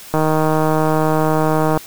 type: click train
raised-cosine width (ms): 1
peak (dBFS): -3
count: 256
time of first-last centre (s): 0.14-1.775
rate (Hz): 156
effects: white hiss -37 dBFS RMS until 1.86 s

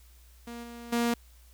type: tone with level steps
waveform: sawtooth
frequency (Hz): 236.1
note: A#3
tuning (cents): +22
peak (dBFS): -35 / -38 / -21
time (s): 0.47-1.14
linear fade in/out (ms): 5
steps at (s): 0.63 / 0.92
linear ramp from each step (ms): 10
effects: added 60 Hz sine -53 dBFS peak until 1.53 s + white hiss -62 dBFS RMS until 1.53 s

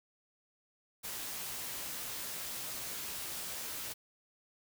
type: noise with comb filter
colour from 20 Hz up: white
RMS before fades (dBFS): -41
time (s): 1.03-3.94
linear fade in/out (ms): 20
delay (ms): 16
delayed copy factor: +0.55
effects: none

